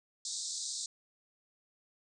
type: band-pass noise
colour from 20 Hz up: white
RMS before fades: -39 dBFS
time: 0.25-0.86 s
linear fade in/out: 2 ms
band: 3700 to 8500 Hz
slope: 96 dB/octave
effects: none